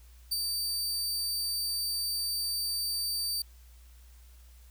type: tone with ADSR envelope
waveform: sawtooth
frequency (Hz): 4628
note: D8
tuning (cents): -26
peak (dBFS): -24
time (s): 0.31-3.42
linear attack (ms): 12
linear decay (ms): 34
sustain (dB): -3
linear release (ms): 3
effects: added 60 Hz sine -51 dBFS peak until 4.7 s + white hiss -63 dBFS RMS until 4.7 s